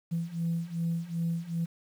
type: beating tone pair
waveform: sine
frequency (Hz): 166 / 168.6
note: E3 / E3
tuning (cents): +12 / +39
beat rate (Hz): 2.6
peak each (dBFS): -32 / -30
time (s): 0.11-1.66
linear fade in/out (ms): 20
effects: tanh soft clip ceiling -23 dBFS + 9-bit